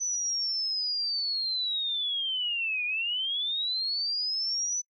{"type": "linear two-way sweep", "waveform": "sine", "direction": "down then up", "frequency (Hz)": [6030, 2419, 6030], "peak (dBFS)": -27, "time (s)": [0, 4.82], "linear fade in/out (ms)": 20, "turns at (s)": 2.85, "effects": ["noise-tail reverb RT60 0.1 s tail -25 dB re dry"]}